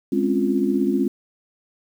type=chord; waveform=sine; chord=Db major seventh; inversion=second; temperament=equal with one note detuned; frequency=206.8 / 261.6 / 277.2 / 349.2 Hz; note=Ab3 / C4 / Db4 / F4; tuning=-7 / 0 / 0 / 0 cents; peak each=-23 dBFS; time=0.12-1.08 s; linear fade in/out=5 ms; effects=8-bit